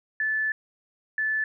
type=tone pair in turn; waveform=sine; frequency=1743 / 1743 Hz; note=A6 / A6; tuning=-17 / -17 cents; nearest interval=unison; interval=0 cents; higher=neither; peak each=-23 dBFS; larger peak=neither; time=0.2-0.52 / 1.18-1.44 s; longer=first; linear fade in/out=2 ms; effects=none